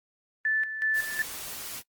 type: tone with tremolo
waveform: sine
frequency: 1753 Hz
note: A6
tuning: 7 cents flat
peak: -23 dBFS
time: 0.45-1.22 s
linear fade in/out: 2 ms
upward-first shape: square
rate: 2.7 Hz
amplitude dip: 65%
type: noise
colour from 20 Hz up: white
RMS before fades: -38 dBFS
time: 0.93-1.83 s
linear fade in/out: 50 ms
effects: noise-tail reverb RT60 0.1 s tail -23 dB re dry + Opus 24 kbps